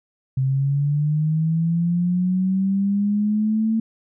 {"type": "linear sweep", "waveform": "sine", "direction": "up", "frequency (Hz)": [130.7, 224.3], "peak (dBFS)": -17, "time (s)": [0.37, 3.8], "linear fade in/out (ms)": 5, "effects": []}